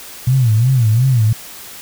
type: tone with vibrato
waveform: sine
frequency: 120 Hz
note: B2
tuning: 49 cents flat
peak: -9 dBFS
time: 0.27-1.33 s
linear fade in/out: 5 ms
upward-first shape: sine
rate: 2.8 Hz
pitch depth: 190 cents each way
effects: white hiss -34 dBFS RMS until 1.81 s